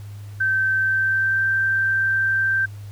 sine tone with pitch glide, 1549 to 1567 Hz, G6 to G6, -21 to -1 cents, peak -17 dBFS, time 0.4-2.66 s, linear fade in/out 10 ms, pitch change +20 cents, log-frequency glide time 0.77-1.43 s, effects added 102 Hz sine -33 dBFS peak until 2.91 s + pink hiss -51 dBFS RMS until 2.91 s

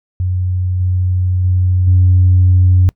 sine tone with level steps, 91.3 Hz, F#2, 23 cents flat, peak -13 / -11 / -9 / -5 dBFS, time 0.2-2.89 s, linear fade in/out 0 ms, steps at 0.8 / 1.44 / 1.87 s, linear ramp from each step 5 ms, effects noise-tail reverb RT60 0.1 s tail -24 dB re dry + tanh soft clip ceiling -2 dBFS

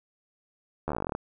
slowing click train, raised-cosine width 1 ms, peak -16 dBFS, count 15, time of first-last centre 0.88-1.151 s, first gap 12 ms, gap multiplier 1.07, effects none

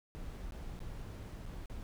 brown noise with dropouts, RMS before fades -44 dBFS, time 0.15-1.83 s, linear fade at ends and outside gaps 0 ms, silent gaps 0.508-0.522 / 0.791-0.803 / 1.457-1.463 / 1.658-1.698 s, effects none

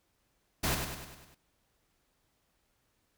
pink noise with echo, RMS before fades -30 dBFS, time 0.63-0.75 s, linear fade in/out 10 ms, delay 100 ms, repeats 6, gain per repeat -5 dB, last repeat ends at 1.35 s, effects pink hiss -75 dBFS RMS until 3.17 s

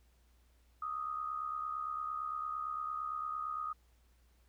sine tone with amplitude modulation, 1244.5 Hz, D#6, in tune, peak -33 dBFS, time 0.82-3.73 s, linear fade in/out 5 ms, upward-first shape sine, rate 68.8 Hz, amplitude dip 65%, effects added 60 Hz sine -65 dBFS peak until 4.48 s + pink hiss -74 dBFS RMS until 4.48 s

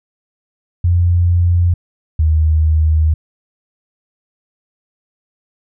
sine tone pair in turn, 87.31 / 78.35 Hz, F2 / D#2, 0 / +13 cents, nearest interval major second, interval 187 cents, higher first, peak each -9 dBFS, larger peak neither, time 0.84-1.74 / 2.19-3.14 s, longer second, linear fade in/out 5 ms, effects none

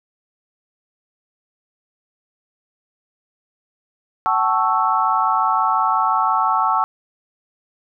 sine chord, F# minor seventh, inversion none, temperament equal with one note detuned, 754.2 / 880 / 1108.7 / 1318.5 Hz, F#5 / A5 / C#6 / E6, +33 / 0 / 0 / 0 cents, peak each -22 / -20 / -20 / -20 dBFS, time 4.26-6.84 s, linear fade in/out 0 ms, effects none

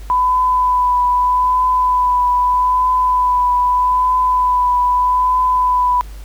sine tone with vibrato, 998 Hz, B5, 18 cents sharp, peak -11 dBFS, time 0.1-6.01 s, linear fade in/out 0 ms, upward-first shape triangle, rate 0.8 Hz, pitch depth 19 cents each way, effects added 50 Hz sine -29 dBFS peak until 6.24 s + pink hiss -44 dBFS RMS until 6.24 s

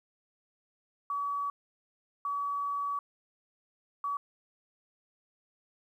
sine tone bursts at uneven times, 1138 Hz, C#6, 45 cents sharp, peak -30 dBFS, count 3, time 1.1-1.5 / 2.25-2.99 / 4.04-4.17 s, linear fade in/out 2 ms, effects 11-bit

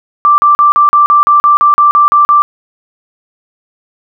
sine tone bursts, 1174.7 Hz, D6, in tune, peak -3 dBFS, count 13, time 0.25-2.42 s, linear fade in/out 0 ms, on 130 ms, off 40 ms, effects none

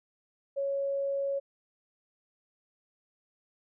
sine tone, 554.4 Hz, C#5, in tune, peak -28 dBFS, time 0.56-1.4 s, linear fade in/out 20 ms, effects none

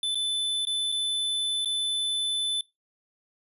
square tone with dropouts, 3510 Hz, A7, 5 cents flat, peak -26 dBFS, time 0.03-2.61 s, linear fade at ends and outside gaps 2 ms, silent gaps 0.147-0.154 / 0.652-0.67 / 0.919-0.923 / 1.648-1.657 s, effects noise-tail reverb RT60 0.2 s tail -22 dB re dry + resampled to 32000 Hz

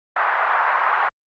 pink band-pass noise, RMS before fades -17 dBFS, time 0.16-1.09 s, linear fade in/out 5 ms, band 880 to 1600 Hz, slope 24 dB/octave, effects Opus 24 kbps

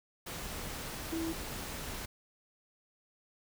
sine tone in noise, 327.1 Hz, E4, 13 cents flat, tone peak -33 dBFS, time 1.12-1.33 s, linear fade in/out 10 ms, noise pink, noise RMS -41 dBFS, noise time 0.26-2.06 s, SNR +5 dB, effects none

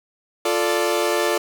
sawtooth chord, D minor, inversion first, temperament equal, 349.2 / 440 / 587.3 Hz, F4 / A4 / D5, 0 / 0 / 0 cents, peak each -19 dBFS, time 0.45-1.38 s, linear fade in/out 5 ms, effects none

